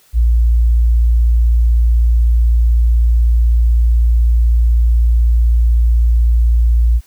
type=tone; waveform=sine; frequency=58 Hz; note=A#1; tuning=8 cents flat; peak=-7 dBFS; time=0.13-7.01 s; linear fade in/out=50 ms; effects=tanh soft clip ceiling -3 dBFS + white hiss -51 dBFS RMS until 7.06 s